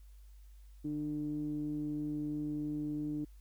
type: tone with low-pass filter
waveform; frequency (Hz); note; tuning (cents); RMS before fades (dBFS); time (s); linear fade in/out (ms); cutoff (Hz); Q
sawtooth; 149.5; D3; +31; -37; 0.84-3.25; 10; 310; 7.1
effects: added 50 Hz sine -52 dBFS peak until 3.4 s + white hiss -72 dBFS RMS until 3.4 s